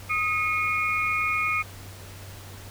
sine tone cluster, 1253 / 2172 / 2444 Hz, D#6 / C#7 / D#7, +12 / -36 / -32 cents, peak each -27 dBFS, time 0.09-1.63 s, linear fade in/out 20 ms, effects added 96 Hz sine -42 dBFS peak until 2.7 s + pink hiss -45 dBFS RMS until 2.7 s

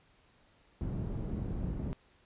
white low-pass noise, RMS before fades -36 dBFS, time 0.81-1.93 s, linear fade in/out 0 ms, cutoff 160 Hz, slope 12 dB/octave, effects pink hiss -66 dBFS RMS until 2.25 s + resampled to 8000 Hz

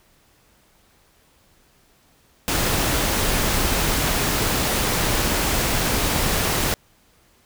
pink noise, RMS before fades -21 dBFS, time 2.48-6.74 s, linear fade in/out 0 ms, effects pink hiss -58 dBFS RMS until 7.45 s

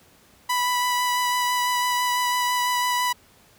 sawtooth tone with vibrato, 987.8 Hz, B5, in tune, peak -17 dBFS, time 0.49-3.13 s, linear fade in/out 10 ms, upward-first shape sine, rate 6 Hz, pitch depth 11 cents each way, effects pink hiss -55 dBFS RMS until 3.58 s + high-pass 60 Hz 12 dB/octave

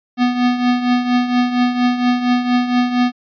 square tone with tremolo, 246.4 Hz, B3, 4 cents flat, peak -11 dBFS, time 0.17-3.12 s, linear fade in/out 50 ms, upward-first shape triangle, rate 4.3 Hz, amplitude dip 70%, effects resampled to 11025 Hz

